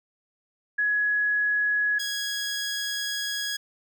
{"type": "tone pair in turn", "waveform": ["sine", "15% pulse"], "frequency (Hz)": [1680, 1661.7], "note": ["G#6", "G#6"], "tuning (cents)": [19, 1], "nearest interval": "unison", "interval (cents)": 18, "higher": "first", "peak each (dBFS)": -21, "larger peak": "neither", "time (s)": [[0.78, 1.99], [1.99, 3.57]], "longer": "second", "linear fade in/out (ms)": 10, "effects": []}